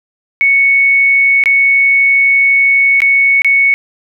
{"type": "tone with dropouts", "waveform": "sine", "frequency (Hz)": 2217, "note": "C#7", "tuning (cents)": 0, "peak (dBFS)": -6, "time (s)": [0.41, 3.74], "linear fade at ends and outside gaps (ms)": 0, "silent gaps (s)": [[1.438, 1.458], [3.004, 3.019], [3.419, 3.446]], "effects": []}